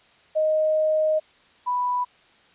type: tone pair in turn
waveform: sine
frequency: 622.3 / 987.8 Hz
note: D#5 / B5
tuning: 0 / 0 cents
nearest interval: minor sixth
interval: 800 cents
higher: second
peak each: -18 / -21 dBFS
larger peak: first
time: 0.35-1.2 / 1.66-2.05 s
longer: first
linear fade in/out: 20 ms
effects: white hiss -56 dBFS RMS until 2.54 s + resampled to 8000 Hz